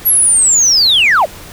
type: linear sweep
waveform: sine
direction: down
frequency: 11710 to 493.9 Hz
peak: -5 dBFS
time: 0.05-1.26 s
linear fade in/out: 20 ms
effects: tanh soft clip ceiling -4 dBFS + pink hiss -33 dBFS RMS until 1.52 s